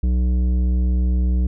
triangle tone with tanh clipping, 61.74 Hz, B1, in tune, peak -17 dBFS, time 0.03-1.47 s, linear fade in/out 5 ms, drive 15 dB, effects none

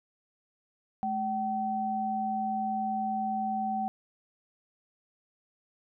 sine tone pair together, 214.7 / 765 Hz, A3 / G5, -42 / -42 cents, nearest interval octave + minor seventh, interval 2200 cents, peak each -34 / -29 dBFS, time 1.03-3.88 s, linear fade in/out 0 ms, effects none

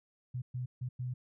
sine tone bursts at uneven times, 125.3 Hz, B2, 25 cents sharp, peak -34 dBFS, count 4, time 0.34-0.42 / 0.54-0.66 / 0.81-0.89 / 0.99-1.14 s, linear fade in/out 10 ms, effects none

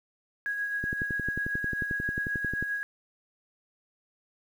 sine tone with tremolo, 1654 Hz, G#6, 8 cents flat, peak -27 dBFS, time 0.46-2.83 s, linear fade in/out 0 ms, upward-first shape sine, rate 7.6 Hz, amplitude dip 40%
click train, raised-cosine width 3 ms, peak -21 dBFS, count 21, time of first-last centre 0.84-2.626 s, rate 11.2 Hz
effects 9-bit

